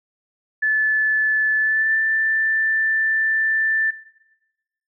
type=tone with pitch glide; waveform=sine; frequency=1737 to 1770.4 Hz; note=A6 to A6; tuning=-23 to +10 cents; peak=-16 dBFS; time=0.62-3.91 s; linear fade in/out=10 ms; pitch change=+33 cents; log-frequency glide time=1.59-1.94 s; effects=noise-tail reverb RT60 1.0 s tail -17 dB re dry